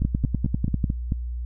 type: two click trains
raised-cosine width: 5 ms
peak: -12 / -9 dBFS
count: 6 / 9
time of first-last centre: 0.02-1.121 / 0.05-0.842 s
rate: 4.54 / 10.1 Hz
effects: noise-tail reverb RT60 0.1 s tail -26 dB re dry + added 60 Hz sine -27 dBFS peak until 1.45 s